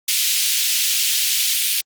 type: high-pass noise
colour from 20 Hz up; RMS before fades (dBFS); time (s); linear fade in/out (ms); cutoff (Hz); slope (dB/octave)
pink; -19; 0.08-1.81; 5; 2700; 24
effects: Opus 48 kbps